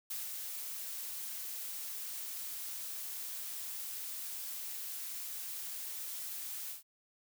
blue noise with ADSR envelope, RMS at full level -39 dBFS, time 0.1-6.83 s, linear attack 8 ms, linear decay 170 ms, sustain -3 dB, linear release 130 ms, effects none

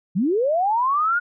sine linear sweep, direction up, 158.2 to 1463 Hz, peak -17 dBFS, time 0.15-1.2 s, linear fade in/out 20 ms, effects none

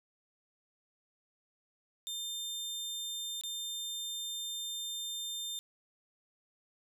sawtooth tone with dropouts, 3600 Hz, A7, 39 cents sharp, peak -34 dBFS, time 2.07-5.59 s, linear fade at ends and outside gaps 0 ms, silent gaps 3.411-3.436 s, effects none

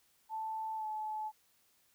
sine tone with pitch glide, 880 to 861.9 Hz, A5 to A5, 0 to -36 cents, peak -36 dBFS, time 0.29-1.32 s, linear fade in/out 50 ms, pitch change -36 cents, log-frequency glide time 0.76-0.86 s, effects white hiss -71 dBFS RMS until 1.94 s

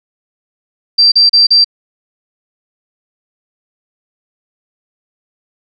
sine tone bursts, 4699 Hz, D8, in tune, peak -4 dBFS, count 4, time 0.98-1.645 s, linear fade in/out 10 ms, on 140 ms, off 35 ms, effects none

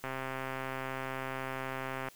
click train, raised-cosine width 0.5 ms, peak -22 dBFS, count 271, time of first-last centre 0.04-2.085 s, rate 132 Hz, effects white hiss -58 dBFS RMS until 2.15 s

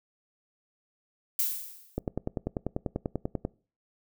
violet noise with exponential decay, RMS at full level -25 dBFS, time 1.39-1.99 s, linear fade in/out 2 ms, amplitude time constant 130 ms
click train, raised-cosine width 2 ms, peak -16 dBFS, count 16, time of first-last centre 1.98-3.451 s, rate 10.2 Hz
effects noise-tail reverb RT60 0.4 s tail -23 dB re dry

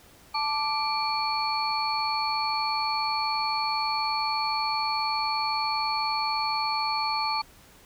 sine tone cluster, 878 / 1172 / 2355 / 4404 Hz, A5 / D6 / D7 / C#8, -4 / -4 / +4 / -12 cents, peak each -28 / -31 / -34 / -30 dBFS, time 0.34-7.42 s, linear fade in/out 10 ms, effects pink hiss -54 dBFS RMS until 7.85 s

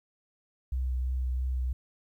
sine tone with vibrato, 63.7 Hz, C2, 46 cents flat, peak -26 dBFS, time 0.72-1.73 s, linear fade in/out 5 ms, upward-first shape sine, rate 3 Hz, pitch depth 19 cents each way, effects tanh soft clip ceiling -23 dBFS + 11-bit

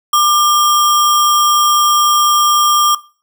sine tone with sample-and-hold, 1192 Hz, D6, 25 cents sharp, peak -7 dBFS, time 0.13-2.95 s, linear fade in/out 5 ms, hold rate 4410 Hz, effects noise-tail reverb RT60 0.4 s tail -21 dB re dry

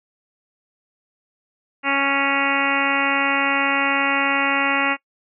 harmonic tone, 277.2 Hz, C#4, in tune, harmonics 1 / 2 / 3 / 4 / 5 / 6 / 7 / 8 / 9 / 10, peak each -26 / -29 / -26 / -26 / -25 / -31 / -25 / -26 / -27 / -26 dBFS, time 1.83-4.97 s, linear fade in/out 50 ms, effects noise-tail reverb RT60 0.1 s tail -22 dB re dry

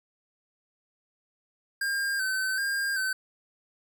square tone with vibrato, 1568 Hz, G6, in tune, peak -27 dBFS, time 1.81-3.13 s, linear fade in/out 5 ms, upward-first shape square, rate 1.3 Hz, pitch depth 41 cents each way, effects none

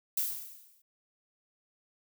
violet noise with exponential decay, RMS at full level -28 dBFS, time 0.17-0.82 s, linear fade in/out 5 ms, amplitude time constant 140 ms, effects none

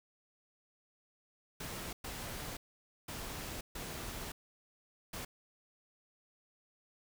pink noise bursts at uneven times, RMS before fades -43 dBFS, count 5, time 1.6-1.93 / 2.04-2.57 / 3.08-3.61 / 3.75-4.32 / 5.13-5.25 s, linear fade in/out 5 ms, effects none

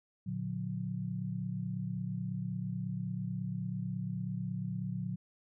sine chord, Bb augmented, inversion none, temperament just, 116.54 / 145.68 / 182.1 Hz, Bb2 / D3 / F#3, 0 / -14 / -27 cents, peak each -39 / -40 / -37 dBFS, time 0.26-5.16 s, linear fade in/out 10 ms, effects none

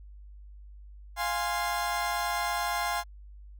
30% pulse chord, F minor, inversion none, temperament equal with one note detuned, 698.5 / 827.3 / 1046.5 Hz, F5 / Ab5 / C6, 0 / -7 / 0 cents, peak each -30 dBFS, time 1.16-3.04 s, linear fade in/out 50 ms, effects added 50 Hz sine -45 dBFS peak until 3.59 s

